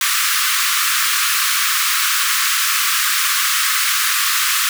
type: high-pass noise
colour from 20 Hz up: pink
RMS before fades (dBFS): -17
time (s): 0.01-4.69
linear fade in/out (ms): 2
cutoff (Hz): 1100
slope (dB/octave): 96
effects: none